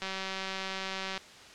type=click train; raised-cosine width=0.2 ms; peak=-18 dBFS; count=222; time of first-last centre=0.02-1.177 s; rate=191 Hz; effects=white hiss -50 dBFS RMS until 1.54 s + low-pass 5000 Hz 12 dB/octave